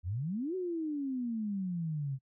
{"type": "exponential two-way sweep", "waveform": "sine", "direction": "up then down", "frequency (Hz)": [79.3, 379.5, 130.8], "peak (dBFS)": -32, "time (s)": [0.03, 2.19], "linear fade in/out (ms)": 50, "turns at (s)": 0.55, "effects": ["noise-tail reverb RT60 0.1 s tail -26 dB re dry"]}